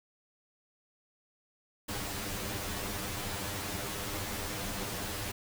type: noise with comb filter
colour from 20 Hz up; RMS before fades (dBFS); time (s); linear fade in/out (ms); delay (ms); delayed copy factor
pink; -37; 1.88-5.32; 10; 10; +1
effects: none